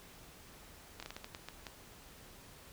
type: slowing click train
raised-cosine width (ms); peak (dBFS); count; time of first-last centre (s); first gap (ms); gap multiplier
0.2; -26; 9; 1-1.668; 26; 1.32
effects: pink hiss -56 dBFS RMS until 2.72 s